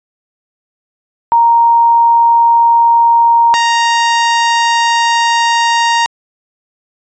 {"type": "tone pair in turn", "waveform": ["sine", "sawtooth"], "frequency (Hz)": [932.3, 932.3], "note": ["A#5", "A#5"], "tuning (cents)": [0, 0], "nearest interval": "unison", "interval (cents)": 0, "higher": "neither", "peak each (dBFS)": -5, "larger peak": "neither", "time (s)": [[1.32, 3.54], [3.54, 6.06]], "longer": "second", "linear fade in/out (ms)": 0, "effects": ["resampled to 16000 Hz"]}